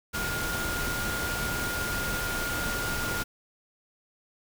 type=tone in noise; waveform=sine; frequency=1418 Hz; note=F6; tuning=26 cents sharp; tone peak=-32 dBFS; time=0.13-3.24 s; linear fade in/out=20 ms; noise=pink; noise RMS=-32 dBFS; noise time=0.13-3.24 s; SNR=-3 dB; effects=none